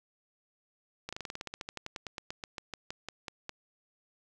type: slowing click train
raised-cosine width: 0.2 ms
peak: -21 dBFS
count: 25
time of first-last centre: 1.09-3.494 s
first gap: 36 ms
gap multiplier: 1.08
effects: none